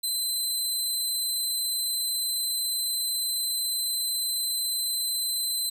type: tone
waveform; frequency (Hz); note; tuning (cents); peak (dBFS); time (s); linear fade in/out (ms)
20% pulse; 4057; B7; +46; -20; 0.03-5.7; 10
effects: none